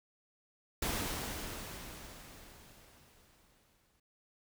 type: noise with exponential decay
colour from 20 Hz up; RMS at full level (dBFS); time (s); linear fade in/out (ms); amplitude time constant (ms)
pink; -34; 0.82-4; 5; 690
effects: none